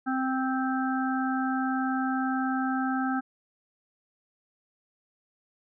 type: harmonic tone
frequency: 261.6 Hz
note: C4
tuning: in tune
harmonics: 1 / 3 / 5 / 6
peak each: -27 / -32 / -34 / -35 dBFS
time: 0.06-3.21 s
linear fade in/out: 20 ms
effects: none